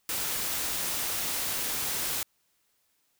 white noise, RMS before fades -31 dBFS, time 0.09-2.23 s, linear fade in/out 2 ms, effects white hiss -72 dBFS RMS until 3.19 s

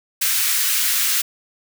white high-pass noise, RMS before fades -19 dBFS, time 0.21-1.22 s, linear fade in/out 10 ms, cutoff 1400 Hz, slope 24 dB/octave, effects none

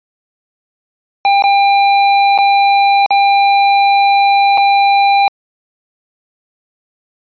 square tone with dropouts, 798 Hz, G5, 31 cents sharp, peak -8 dBFS, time 1.25-5.28 s, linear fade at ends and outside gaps 1 ms, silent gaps 1.423-1.439 / 2.378-2.386 / 3.062-3.106 / 4.575-4.579 s, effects resampled to 11025 Hz

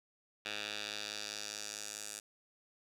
10% pulse tone with band-pass filter sweep, 104.7 Hz, G#2, 15 cents sharp, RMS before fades -43 dBFS, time 0.45-2.2 s, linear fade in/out 5 ms, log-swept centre 3100 to 8000 Hz, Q 1.7, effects 11-bit

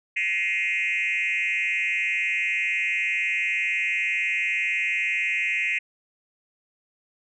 sine tone with frequency modulation, 2294 Hz, D7, 41 cents flat, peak -21 dBFS, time 0.16-5.79 s, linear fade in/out 10 ms, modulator 190 Hz, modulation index 1.9, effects tanh soft clip ceiling -18 dBFS

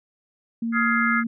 sine tone, 230 Hz, A#3, 23 cents flat, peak -23 dBFS, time 0.62-1.27 s, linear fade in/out 5 ms
sine chord, F minor seventh, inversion third, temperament just, 1257.2 / 1396.9 / 1676.3 / 2095 Hz, Eb6 / F6 / Ab6 / C7, +18 / 0 / +16 / +2 cents, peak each -25 dBFS, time 0.72-1.24 s, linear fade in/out 50 ms
effects none

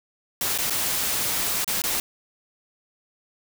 white noise with dropouts, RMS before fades -25 dBFS, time 0.41-2 s, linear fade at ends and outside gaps 2 ms, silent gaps 0.578-0.585 / 0.699-0.705 / 1.645-1.677 / 1.819-1.838 s, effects none

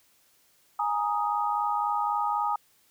sine chord, Ab suspended second, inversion none, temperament just, 830.6 / 934.4 / 1245.9 Hz, Ab5 / Bb5 / Eb6, 0 / +4 / +2 cents, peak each -28 / -30 / -29 dBFS, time 0.79-2.56 s, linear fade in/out 5 ms, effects white hiss -64 dBFS RMS until 2.9 s

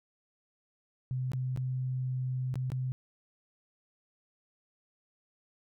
sine tone with dropouts, 128.5 Hz, C3, 31 cents flat, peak -30 dBFS, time 1.11-2.92 s, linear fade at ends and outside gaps 0 ms, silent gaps 1.318-1.334 / 1.562-1.574 / 2.541-2.556 / 2.702-2.719 s, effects none

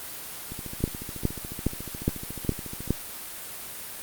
two click trains, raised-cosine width 3 ms, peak -9 / -23 dBFS, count 6 / 34, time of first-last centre 0.84-2.906 / 0.52-2.877 s, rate 2.42 / 14 Hz, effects white hiss -38 dBFS RMS until 4.02 s + Opus 32 kbps

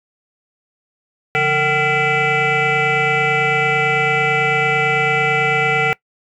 sine tone with frequency modulation, 1385 Hz, F6, 15 cents flat, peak -12 dBFS, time 1.35-5.93 s, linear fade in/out 0 ms, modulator 311 Hz, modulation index 3.8, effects noise-tail reverb RT60 0.1 s tail -23 dB re dry + tanh soft clip ceiling -9 dBFS

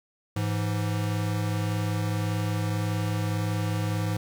square tone pair together, 105.14 / 166.9 Hz, G#2 / E3, +22 / +22 cents, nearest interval minor sixth, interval 800 cents, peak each -27 / -32 dBFS, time 0.36-4.17 s, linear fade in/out 5 ms, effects 10-bit

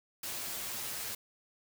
white noise with comb filter, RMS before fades -39 dBFS, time 0.23-1.15 s, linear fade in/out 5 ms, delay 8.7 ms, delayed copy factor +0.6, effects none

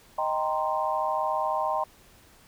sine chord, C minor seventh, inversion first, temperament equal, 622.3 / 784 / 932.3 / 1046.5 Hz, Eb5 / G5 / Bb5 / C6, 0 / 0 / 0 / 0 cents, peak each -30 dBFS, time 0.18-1.84 s, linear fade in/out 5 ms, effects pink hiss -56 dBFS RMS until 2.47 s

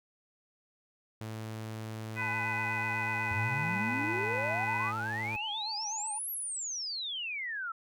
sawtooth tone, 110 Hz, A2, in tune, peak -34 dBFS, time 1.21-5.36 s, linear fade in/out 0 ms
harmonic tone, 500 Hz, B4, 21 cents sharp, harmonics 2 / 3 / 4 / 5, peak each -40 / -38 / -35 / -37 dBFS, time 2.15-4.93 s, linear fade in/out 50 ms
triangle tone with vibrato, 857 Hz, A5, 46 cents flat, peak -37 dBFS, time 2.21-6.19 s, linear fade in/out 10 ms, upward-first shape sine, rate 8.1 Hz, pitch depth 74 cents each way
sine exponential two-way sweep, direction up then down, 91.6 to 11840 to 1308 Hz, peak -34 dBFS, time 3.31-7.72 s, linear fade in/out 5 ms, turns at 6.31 s
effects none

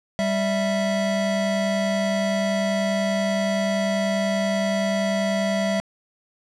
square tone pair together, 196 / 658.4 Hz, G3 / E5, 0 / -2 cents, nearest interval octave + major sixth, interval 2098 cents, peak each -24 dBFS, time 0.19-5.8 s, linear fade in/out 0 ms, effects low-pass 7000 Hz 12 dB/octave

